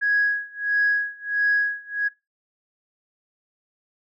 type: tone with tremolo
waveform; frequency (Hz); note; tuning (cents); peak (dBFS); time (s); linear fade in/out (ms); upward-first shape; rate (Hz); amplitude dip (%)
sine; 1661.2; G#6; 0; -15; 0.01-2.09; 20; sine; 1.5; 95
effects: noise-tail reverb RT60 0.2 s tail -17 dB re dry + tanh soft clip ceiling -12 dBFS